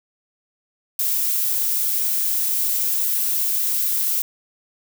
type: noise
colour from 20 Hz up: violet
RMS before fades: -21 dBFS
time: 0.99-4.22 s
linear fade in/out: 2 ms
effects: none